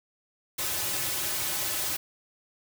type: noise with comb filter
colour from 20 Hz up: white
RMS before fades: -30 dBFS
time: 0.58-1.97 s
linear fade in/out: 10 ms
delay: 4.3 ms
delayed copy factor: -0.95
effects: none